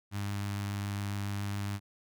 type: tone with notch filter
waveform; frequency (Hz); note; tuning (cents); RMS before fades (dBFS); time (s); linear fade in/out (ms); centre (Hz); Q
sawtooth; 100.8; G2; +49; -35; 0.11-1.8; 50; 480; 0.87
effects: none